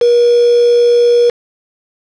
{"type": "tone with quantisation", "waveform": "sine", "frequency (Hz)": 478.6, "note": "A#4", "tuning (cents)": 46, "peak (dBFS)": -6, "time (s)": [0.01, 1.3], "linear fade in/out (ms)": 5, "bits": 3, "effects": ["low-pass 4000 Hz 12 dB/octave"]}